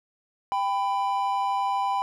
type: tone pair together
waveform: triangle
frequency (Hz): 790 / 998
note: G5 / B5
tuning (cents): +13 / +18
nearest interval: major third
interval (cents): 405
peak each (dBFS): -24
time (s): 0.52-2.02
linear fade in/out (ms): 0
effects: none